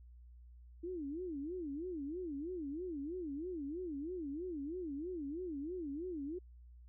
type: tone with vibrato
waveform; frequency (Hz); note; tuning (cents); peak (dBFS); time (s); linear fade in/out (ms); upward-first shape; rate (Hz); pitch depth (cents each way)
sine; 319.9; D#4; +48; -39; 0.83-6.39; 10; sine; 3.1; 260
effects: added 60 Hz sine -54 dBFS peak until 6.88 s